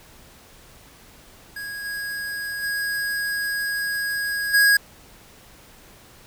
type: tone with level steps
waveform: square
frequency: 1649 Hz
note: G#6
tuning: 13 cents flat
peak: -31 / -28 / -24 / -14 dBFS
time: 1.56-4.77 s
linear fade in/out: 5 ms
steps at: 1.84 / 2.62 / 4.53 s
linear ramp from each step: 20 ms
effects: pink hiss -49 dBFS RMS until 6.26 s